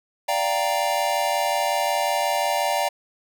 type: chord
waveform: square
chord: G minor seventh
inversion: second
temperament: equal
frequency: 587.3 / 698.5 / 784 / 932.3 Hz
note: D5 / F5 / G5 / Bb5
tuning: 0 / 0 / 0 / 0 cents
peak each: -27 dBFS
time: 0.28-2.89 s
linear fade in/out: 10 ms
effects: none